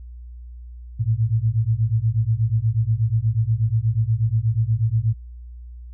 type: beating tone pair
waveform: sine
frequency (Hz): 108 / 116.3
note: A2 / A#2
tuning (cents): -32 / -4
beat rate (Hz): 8.3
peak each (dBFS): -20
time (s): 0.99-5.14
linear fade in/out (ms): 20
effects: added 60 Hz sine -35 dBFS peak until 5.93 s